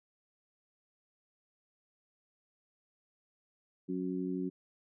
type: harmonic tone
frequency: 92 Hz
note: F#2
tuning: 9 cents flat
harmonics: 2 / 3 / 4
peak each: -37 / -36 / -39 dBFS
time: 3.88-4.5 s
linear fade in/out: 20 ms
effects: none